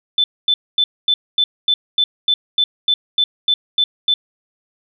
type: tone bursts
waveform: sine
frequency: 3520 Hz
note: A7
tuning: in tune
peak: -11 dBFS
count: 14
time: 0.18-4.14 s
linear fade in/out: 2 ms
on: 60 ms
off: 240 ms
effects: none